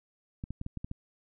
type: clicks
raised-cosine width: 5 ms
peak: -24 dBFS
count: 7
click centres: 0.439 / 0.506 / 0.614 / 0.664 / 0.773 / 0.845 / 0.914 s
effects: none